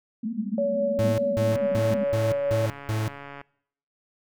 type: band-pass noise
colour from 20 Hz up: pink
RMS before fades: -31 dBFS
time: 0.23-2.04 s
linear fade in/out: 5 ms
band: 200 to 240 Hz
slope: 96 dB/octave
type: tone with tremolo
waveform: sine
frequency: 565 Hz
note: C#5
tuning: 33 cents sharp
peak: -21 dBFS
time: 0.58-2.66 s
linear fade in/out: 2 ms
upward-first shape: sine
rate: 4.8 Hz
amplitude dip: 25%
type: tone bursts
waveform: 45% pulse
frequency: 109.1 Hz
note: A2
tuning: 14 cents flat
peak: -24 dBFS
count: 6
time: 0.99-3.08 s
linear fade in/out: 0 ms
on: 190 ms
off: 190 ms
type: click train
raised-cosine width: 0.5 ms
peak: -25 dBFS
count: 268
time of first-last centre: 1.52-3.414 s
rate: 141 Hz
effects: noise-tail reverb RT60 0.7 s tail -23 dB re dry